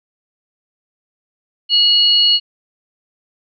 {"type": "tone pair together", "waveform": "sine", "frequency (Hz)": [2900, 4345], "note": ["F#7", "C#8"], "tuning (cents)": [-35, -35], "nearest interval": "perfect fifth", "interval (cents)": 700, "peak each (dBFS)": [-12, -12], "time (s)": [1.69, 2.4], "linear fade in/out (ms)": 50, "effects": []}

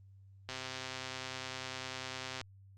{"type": "click train", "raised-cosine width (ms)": 0.2, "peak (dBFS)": -23, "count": 251, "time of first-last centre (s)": [0.49, 2.413], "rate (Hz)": 130, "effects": ["added 97 Hz sine -55 dBFS peak until 2.77 s", "Opus 32 kbps"]}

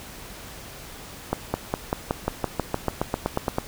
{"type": "accelerating click train", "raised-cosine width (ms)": 1, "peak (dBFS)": -8, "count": 16, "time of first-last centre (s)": [1.33, 3.584], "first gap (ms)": 210, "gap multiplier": 0.95, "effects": ["pink hiss -41 dBFS RMS until 3.67 s"]}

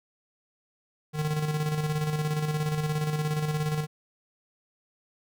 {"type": "tone with tremolo", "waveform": "square", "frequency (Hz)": 152.4, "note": "D#3", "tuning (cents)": -36, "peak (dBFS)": -25, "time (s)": [1.13, 3.87], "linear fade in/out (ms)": 50, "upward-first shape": "square", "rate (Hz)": 17, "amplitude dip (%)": 45, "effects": []}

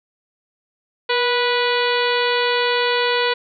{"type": "harmonic tone with a mistuned harmonic", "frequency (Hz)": 490.9, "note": "B4", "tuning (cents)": -10, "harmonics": [1, 2, 3, 4, 5, 6, 7, 8, 9], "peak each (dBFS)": [-20, -23, -25, -26, -27, -28, -28, -29, -30], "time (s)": [1.09, 3.34], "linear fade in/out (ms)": 10, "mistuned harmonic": 1, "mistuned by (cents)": -33, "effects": []}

